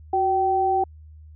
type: tone pair together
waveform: sine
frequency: 370 / 771.4 Hz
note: F#4 / G5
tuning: 0 / -28 cents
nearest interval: octave + minor second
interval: 1272 cents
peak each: -24 / -19 dBFS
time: 0.13-0.84 s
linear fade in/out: 5 ms
effects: added 77 Hz sine -42 dBFS peak until 1.35 s